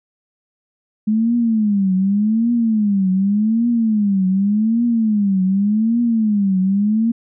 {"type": "tone with vibrato", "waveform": "sine", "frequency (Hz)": 210.8, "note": "G#3", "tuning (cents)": 26, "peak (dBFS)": -13, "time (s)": [1.07, 7.12], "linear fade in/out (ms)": 10, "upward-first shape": "triangle", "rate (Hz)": 0.86, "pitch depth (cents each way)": 230, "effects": []}